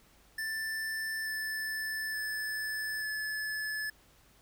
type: tone with pitch steps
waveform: square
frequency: 1768 / 1753.8 / 1739.6 / 1725.6 Hz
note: A6 / A6 / A6 / A6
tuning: +8 / -6 / -20 / -34 cents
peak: -34 dBFS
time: 0.38-3.9 s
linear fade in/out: 5 ms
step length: 880 ms
effects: added 50 Hz sine -68 dBFS peak until 4.41 s + pink hiss -63 dBFS RMS until 4.41 s